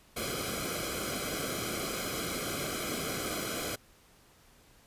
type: noise with comb filter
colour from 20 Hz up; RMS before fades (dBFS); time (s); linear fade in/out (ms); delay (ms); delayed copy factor
pink; -35; 0.16-3.76; 10; 1.1; -0.9
effects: pink hiss -61 dBFS RMS until 4.86 s + resampled to 32000 Hz